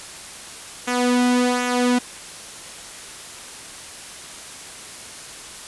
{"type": "tone with flanger", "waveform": "sawtooth", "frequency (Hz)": 246.9, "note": "B3", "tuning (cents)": 0, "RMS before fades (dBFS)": -19, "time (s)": [0.87, 1.99], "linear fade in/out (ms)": 10, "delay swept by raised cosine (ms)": [0.21, 1.81], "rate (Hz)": 1.3, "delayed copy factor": -0.6, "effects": ["white hiss -37 dBFS RMS until 5.67 s", "resampled to 24000 Hz"]}